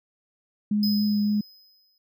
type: tone with vibrato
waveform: sine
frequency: 207.7 Hz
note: G#3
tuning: in tune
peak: -20 dBFS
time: 0.71-1.41 s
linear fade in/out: 5 ms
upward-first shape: sine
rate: 3.6 Hz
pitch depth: 11 cents each way
type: tone with exponential decay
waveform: square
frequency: 5050 Hz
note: D#8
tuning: 25 cents sharp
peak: -26 dBFS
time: 0.83-1.98 s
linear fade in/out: 2 ms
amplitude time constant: 250 ms
effects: none